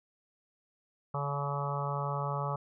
harmonic tone with a mistuned harmonic, 142.4 Hz, C#3, 47 cents sharp, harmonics 1 / 3 / 4 / 5 / 6 / 7 / 8 / 9, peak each -34 / -43 / -40 / -44 / -39 / -43 / -38 / -42 dBFS, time 1.14-2.56 s, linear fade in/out 5 ms, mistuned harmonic 5, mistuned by -27 cents, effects none

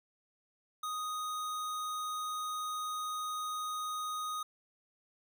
square tone, 1244.5 Hz, D#6, in tune, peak -36 dBFS, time 0.83-4.43 s, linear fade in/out 5 ms, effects none

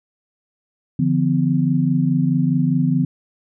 sine tone cluster, 146.6 / 171.4 / 252.5 Hz, D3 / F3 / B3, -3 / -32 / +39 cents, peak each -19 dBFS, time 0.99-3.05 s, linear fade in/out 5 ms, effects none

